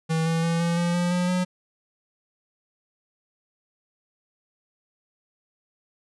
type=tone with pitch steps; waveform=square; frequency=161.5 / 164.23 / 167 / 169.82 / 172.69 / 175.61 / 178.58 / 181.59 Hz; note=E3 / E3 / E3 / F3 / F3 / F3 / F3 / F#3; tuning=-35 / -6 / +23 / -48 / -19 / +10 / +39 / -32 cents; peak=-22 dBFS; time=0.09-1.45 s; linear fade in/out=20 ms; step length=170 ms; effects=resampled to 24000 Hz